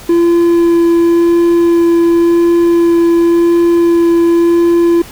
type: tone with vibrato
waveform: triangle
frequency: 340 Hz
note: F4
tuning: 46 cents flat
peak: -4 dBFS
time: 0.09-5.02 s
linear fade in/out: 5 ms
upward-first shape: sine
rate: 0.92 Hz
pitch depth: 9 cents each way
effects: pink hiss -33 dBFS RMS until 5.11 s